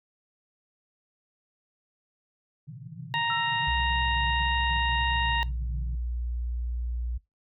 pink band-pass noise, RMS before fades -42 dBFS, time 2.67-5.95 s, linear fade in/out 2 ms, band 110 to 170 Hz, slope 96 dB/octave
harmonic tone, 932.3 Hz, A#5, in tune, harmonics 1 / 2 / 3 / 4, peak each -28 / -30 / -31 / -35 dBFS, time 3.14-5.43 s, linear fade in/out 0 ms
sine tone with exponential decay, 1338 Hz, E6, 25 cents sharp, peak -31 dBFS, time 3.3-3.99 s, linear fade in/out 0 ms, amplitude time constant 150 ms
sine tone with pitch glide, 63.1 to 59.7 Hz, B1 to A#1, +38 to +42 cents, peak -28 dBFS, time 3.67-7.18 s, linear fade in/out 10 ms, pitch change -96 cents, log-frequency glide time 5.09-5.46 s
effects noise-tail reverb RT60 0.2 s tail -21 dB re dry

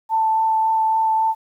sine tone with vibrato, 885 Hz, A5, 10 cents sharp, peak -15 dBFS, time 0.09-1.35 s, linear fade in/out 50 ms, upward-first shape sine, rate 3.6 Hz, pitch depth 9 cents each way, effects 9-bit

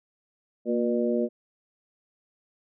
harmonic tone with a mistuned harmonic, 120 Hz, B2, 49 cents flat, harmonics 2 / 3 / 4 / 5, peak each -26 / -28 / -29 / -30 dBFS, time 0.65-1.29 s, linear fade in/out 50 ms, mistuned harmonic 2, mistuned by -42 cents, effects none

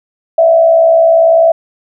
sine tone with frequency modulation, 659.3 Hz, E5, in tune, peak -4 dBFS, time 0.38-1.52 s, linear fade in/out 5 ms, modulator 60.5 Hz, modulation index 0.5, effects none

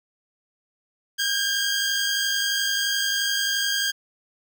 15% pulse tone pair together, 1568 / 1619.5 Hz, G6 / G#6, 0 / -44 cents, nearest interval minor second, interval 56 cents, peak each -23 / -16 dBFS, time 1.18-3.92 s, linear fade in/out 20 ms, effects none

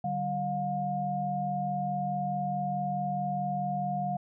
sine tone cluster, 146.7 / 191.4 / 713 Hz, D3 / G3 / F5, -2 / -41 / +36 cents, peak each -36 / -35 / -30 dBFS, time 0.04-4.17 s, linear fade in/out 5 ms, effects none

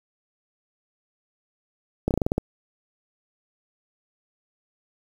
slowing click train, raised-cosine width 2 ms, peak -8 dBFS, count 8, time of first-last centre 2.08-2.38 s, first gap 28 ms, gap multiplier 1.14, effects 7-bit

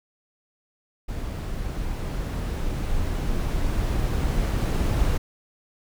brown noise with level ramp, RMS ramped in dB -30 to -21 dBFS, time 1.08-5.18 s, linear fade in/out 10 ms, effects none

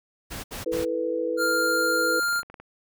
pink noise bursts, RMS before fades -35 dBFS, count 3, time 0.3-0.854 s, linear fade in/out 20 ms, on 140 ms, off 67 ms
sine chord, E suspended fourth, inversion none, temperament equal, 329.6 / 440 / 493.9 Hz, E4 / A4 / B4, 0 / 0 / 0 cents, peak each -30 / -31 / -26 dBFS, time 0.66-2.2 s, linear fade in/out 5 ms
square tone, 1400 Hz, F6, 4 cents sharp, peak -23 dBFS, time 1.37-2.43 s, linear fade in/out 50 ms
clicks, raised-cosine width 0.5 ms, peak -28 dBFS, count 9, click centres 2.232 / 2.284 / 2.33 / 2.36 / 2.393 / 2.431 / 2.5 / 2.542 / 2.6 s
effects none

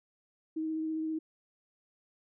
sine tone with vibrato, 316.5 Hz, D#4, 30 cents sharp, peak -31 dBFS, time 0.56-1.19 s, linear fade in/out 10 ms, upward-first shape triangle, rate 15 Hz, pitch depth 17 cents each way, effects none

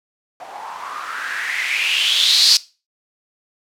violet noise with low-pass filter sweep, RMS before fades -19 dBFS, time 0.4-2.57 s, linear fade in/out 2 ms, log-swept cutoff 730 to 4800 Hz, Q 5.9, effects noise-tail reverb RT60 0.3 s tail -19 dB re dry

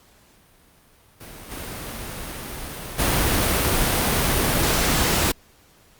pink noise with level steps, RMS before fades -40 / -33 / -20 dBFS, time 1.2-5.32 s, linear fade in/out 10 ms, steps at 1.5 / 2.98 s, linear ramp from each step 20 ms, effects pink hiss -55 dBFS RMS until 5.99 s + Opus 48 kbps

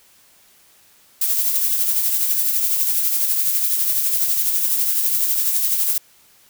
violet noise with tremolo, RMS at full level -17 dBFS, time 1.21-5.98 s, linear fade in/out 5 ms, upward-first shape triangle, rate 12 Hz, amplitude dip 45%, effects white hiss -53 dBFS RMS until 6.49 s

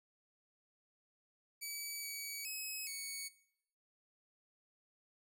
10% pulse tone with pitch steps, 2288 / 2269 / 2559 / 2229 Hz, D7 / C#7 / D#7 / C#7, -46 / +40 / +48 / +9 cents, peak -33 dBFS, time 1.61-3.29 s, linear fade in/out 20 ms, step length 420 ms, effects noise-tail reverb RT60 0.7 s tail -19 dB re dry

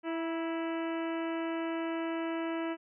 harmonic tone with a mistuned harmonic, 329.6 Hz, E4, in tune, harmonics 1 / 2 / 3 / 4 / 5 / 6 / 7 / 8 / 9, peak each -33 / -39 / -43 / -45 / -47 / -49 / -50 / -51 / -52 dBFS, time 0.03-2.77 s, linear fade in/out 50 ms, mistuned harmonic 3, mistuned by -27 cents, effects none

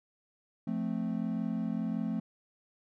triangle chord, F major, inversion none, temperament equal, 174.61 / 220 / 261.6 Hz, F3 / A3 / C4, 0 / 0 / 0 cents, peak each -34 / -31 / -35 dBFS, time 0.67-2.2 s, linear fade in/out 5 ms, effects none

